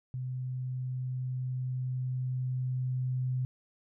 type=tone with level ramp; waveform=sine; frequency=127.8 Hz; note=C3; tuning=40 cents flat; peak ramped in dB=-33 to -28 dBFS; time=0.14-3.45 s; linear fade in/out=0 ms; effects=none